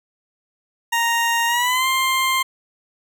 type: tone with pitch glide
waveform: 20% pulse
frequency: 932.3 to 1052.5 Hz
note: A#5 to C6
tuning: 0 to +10 cents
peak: -12 dBFS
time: 0.92-2.43 s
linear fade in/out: 10 ms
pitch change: +210 cents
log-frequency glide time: 1.47-1.87 s
effects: none